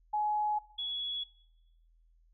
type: tone pair in turn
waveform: sine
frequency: 843 / 3372 Hz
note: G#5 / G#7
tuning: +26 / +26 cents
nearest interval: 2 octaves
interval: 2400 cents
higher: second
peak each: -28 / -33 dBFS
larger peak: first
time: 0.13-0.59 / 0.78-1.24 s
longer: neither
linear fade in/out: 10 ms
effects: noise-tail reverb RT60 1.0 s tail -21 dB re dry + added 41 Hz sine -62 dBFS peak until 2.33 s